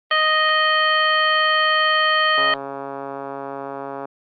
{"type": "harmonic tone", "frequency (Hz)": 622.3, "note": "D#5", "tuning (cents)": 0, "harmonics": [1, 2, 3, 4, 5, 7], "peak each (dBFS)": [-24, -19, -19, -31, -22, -32], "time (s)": [0.11, 2.54], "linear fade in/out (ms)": 2}
{"type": "click train", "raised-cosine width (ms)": 1, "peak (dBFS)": -15, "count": 232, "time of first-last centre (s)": [2.38, 4.054], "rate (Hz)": 138}
{"effects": ["high-pass 300 Hz 12 dB/octave", "Opus 24 kbps"]}